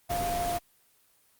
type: tone in noise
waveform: sine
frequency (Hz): 698.5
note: F5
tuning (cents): 0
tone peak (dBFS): -28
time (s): 0.09-0.59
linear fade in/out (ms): 20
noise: pink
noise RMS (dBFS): -34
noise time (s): 0.09-0.59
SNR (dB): +3
effects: white hiss -65 dBFS RMS until 1.39 s + Opus 24 kbps